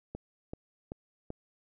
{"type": "click train", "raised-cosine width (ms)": 2, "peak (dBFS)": -25, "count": 4, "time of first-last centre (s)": [0.15, 1.304], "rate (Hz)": 2.6, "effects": []}